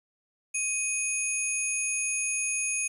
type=tone cluster; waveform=sine; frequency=2504 / 6620 / 9790 Hz; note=D#7 / G#8 / D#9; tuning=+10 / -6 / -29 cents; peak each=-31 dBFS; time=0.54-2.88 s; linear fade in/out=10 ms; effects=9-bit